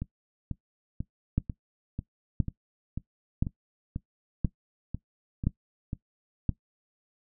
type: two click trains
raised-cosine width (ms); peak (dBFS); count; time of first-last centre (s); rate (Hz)
5; -20 / -12; 13 / 6; 0.02-5.931 / 1.38-6.492; 2.03 / 0.978
effects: noise-tail reverb RT60 0.1 s tail -18 dB re dry